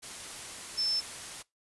sine tone in noise, 5290 Hz, E8, 5 cents sharp, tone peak -27 dBFS, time 0.77-1.01 s, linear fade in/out 20 ms, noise white, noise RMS -42 dBFS, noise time 0.02-1.43 s, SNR +12 dB, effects noise-tail reverb RT60 0.2 s tail -23 dB re dry + resampled to 24000 Hz

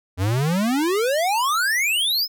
square exponential sweep, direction up, 87.3 to 5320 Hz, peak -19 dBFS, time 0.17-2.28 s, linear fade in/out 50 ms, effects none

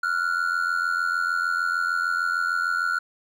triangle ring-modulated tone, 1421 Hz, F6, 30 cents sharp, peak -17 dBFS, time 0.03-2.99 s, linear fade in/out 5 ms, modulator 43.3 Hz, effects none

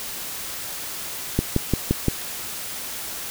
click train, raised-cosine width 3 ms, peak -5 dBFS, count 5, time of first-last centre 1.39-2.083 s, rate 5.77 Hz, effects white hiss -32 dBFS RMS until 3.3 s

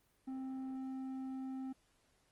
square tone with low-pass filter, 263.3 Hz, C4, 11 cents sharp, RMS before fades -43 dBFS, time 0.27-1.73 s, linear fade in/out 10 ms, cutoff 670 Hz, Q 0.59, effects pink hiss -74 dBFS RMS until 2.31 s + Opus 24 kbps

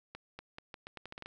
accelerating click train, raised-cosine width 0.3 ms, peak -28 dBFS, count 11, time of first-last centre 0.15-1.26 s, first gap 240 ms, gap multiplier 0.81, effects none

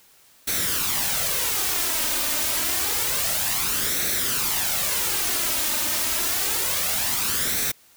white noise with flanger, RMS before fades -24 dBFS, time 0.47-7.72 s, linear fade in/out 10 ms, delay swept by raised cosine 0.5 to 3.3 ms, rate 0.28 Hz, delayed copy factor +0.55, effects white hiss -55 dBFS RMS until 7.96 s

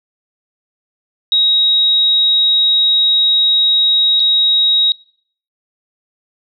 sine tone with dropouts, 3800 Hz, A#7, 33 cents sharp, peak -9 dBFS, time 1.32-4.92 s, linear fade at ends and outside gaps 1 ms, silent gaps 4.197-4.201 s, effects noise-tail reverb RT60 0.6 s tail -25 dB re dry

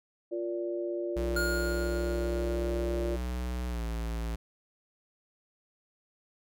harmonic tone, 116.4 Hz, A#2, 2 cents flat, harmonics 3 / 4 / 5, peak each -32 / -43 / -36 dBFS, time 0.31-3.17 s, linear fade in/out 20 ms
square tone with pitch glide, 61.6 to 56.81 Hz, B1 to A#1, -4 to -44 cents, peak -32 dBFS, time 1.16-4.36 s, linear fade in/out 10 ms, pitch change -140 cents, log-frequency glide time 3.68-3.83 s
square tone with exponential decay, 1424 Hz, F6, 33 cents sharp, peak -29 dBFS, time 1.36-3.11 s, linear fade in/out 5 ms, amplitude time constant 380 ms
effects none

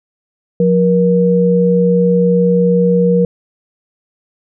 sine tone pair together, 178.2 / 475.7 Hz, F3 / A#4, +35 / +35 cents, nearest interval octave + perfect fourth, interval 1700 cents, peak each -11 dBFS, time 0.6-3.25 s, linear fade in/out 2 ms, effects none

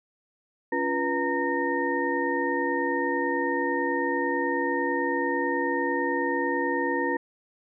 sine tone cluster, 280 / 349.1 / 489 / 923 / 1839 Hz, C#4 / F4 / B4 / A#5 / A#6, +18 / -1 / -17 / -17 / -24 cents, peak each -30 dBFS, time 0.72-7.17 s, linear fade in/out 5 ms, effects none

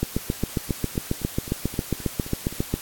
two click trains, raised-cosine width 3 ms, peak -23 / -9 dBFS, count 10 / 21, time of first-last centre 0.17-2.526 / 0.03-2.74 s, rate 3.82 / 7.38 Hz, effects white hiss -38 dBFS RMS until 2.81 s + AAC 64 kbps

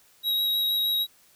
square tone with vibrato, 3830 Hz, A#7, 46 cents sharp, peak -23 dBFS, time 0.23-1.07 s, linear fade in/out 50 ms, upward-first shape sine, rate 6.4 Hz, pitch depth 10 cents each way, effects white hiss -59 dBFS RMS until 1.35 s

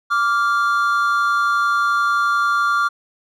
triangle tone pair together, 1165.5 / 1396.9 Hz, D6 / F6, -14 / 0 cents, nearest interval minor third, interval 314 cents, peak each -16 dBFS, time 0.1-2.89 s, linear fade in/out 20 ms, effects none

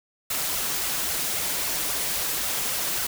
white noise with flanger, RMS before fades -27 dBFS, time 0.3-3.07 s, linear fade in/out 5 ms, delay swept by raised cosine 1.4 to 7 ms, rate 3.7 Hz, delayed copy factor +0.65, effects none

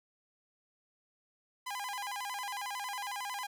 sawtooth tone with vibrato, 904 Hz, A5, 47 cents sharp, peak -33 dBFS, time 1.66-3.47 s, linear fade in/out 10 ms, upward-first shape square, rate 11 Hz, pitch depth 190 cents each way, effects none

